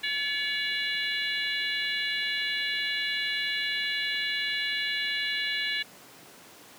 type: harmonic tone with a mistuned harmonic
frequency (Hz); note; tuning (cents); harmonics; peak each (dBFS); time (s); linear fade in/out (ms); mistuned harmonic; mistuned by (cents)
572; D5; -46; 3 / 4 / 5 / 6 / 7; -32 / -33 / -34 / -35 / -35; 0.03-5.83; 10; 4; -33
effects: pink hiss -50 dBFS RMS until 6.78 s + high-pass 200 Hz 12 dB/octave